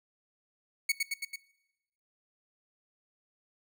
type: tone with echo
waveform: sawtooth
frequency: 2221 Hz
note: C#7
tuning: 3 cents sharp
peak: -21 dBFS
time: 0.89-0.92 s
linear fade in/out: 5 ms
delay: 110 ms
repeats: 4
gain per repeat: -3 dB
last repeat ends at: 1.36 s
effects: noise-tail reverb RT60 0.9 s tail -20 dB re dry